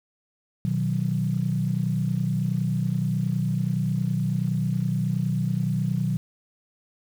sine chord, B major, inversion none, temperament equal, 123.47 / 155.56 / 185 Hz, B2 / D#3 / F#3, 0 / 0 / 0 cents, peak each -26 dBFS, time 0.65-6.17 s, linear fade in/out 0 ms, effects tanh soft clip ceiling -12 dBFS + 8-bit

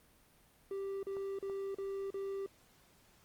triangle tone bursts, 392 Hz, G4, in tune, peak -35 dBFS, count 5, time 0.71-2.462 s, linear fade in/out 2 ms, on 320 ms, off 38 ms
clicks, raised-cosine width 1 ms, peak -37 dBFS, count 2, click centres 1.168 / 1.498 s
effects pink hiss -66 dBFS RMS until 3.24 s + Opus 32 kbps

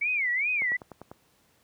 sine tone with vibrato, 2200 Hz, C#7, 14 cents flat, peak -24 dBFS, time 0.01-0.77 s, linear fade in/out 10 ms, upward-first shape sine, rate 2.5 Hz, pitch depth 230 cents each way
click train, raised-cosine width 1 ms, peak -27 dBFS, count 6, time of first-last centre 0.62-1.115 s, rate 10.1 Hz
effects pink hiss -65 dBFS RMS until 1.63 s + high-pass 80 Hz 12 dB/octave

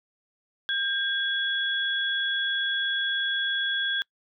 sine tone pair together, 1600 / 3363 Hz, G6 / G#7, +35 / +21 cents, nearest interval octave + minor second, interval 1286 cents, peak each -27 dBFS, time 0.69-4.02 s, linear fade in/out 0 ms, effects noise-tail reverb RT60 0.1 s tail -26 dB re dry

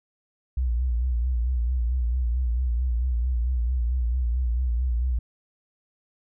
sine tone with vibrato, 60.9 Hz, B1, 24 cents flat, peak -21 dBFS, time 0.57-5.19 s, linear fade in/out 5 ms, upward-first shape sine, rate 4.5 Hz, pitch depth 94 cents each way, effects none

